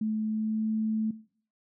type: tone with pitch glide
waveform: sine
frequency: 216.7 to 218.6 Hz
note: A3 to A3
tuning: -26 to -11 cents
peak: -26 dBFS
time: 0.01-1.11 s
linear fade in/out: 5 ms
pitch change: +15 cents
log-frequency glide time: 0.26-0.65 s
effects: noise-tail reverb RT60 0.5 s tail -18 dB re dry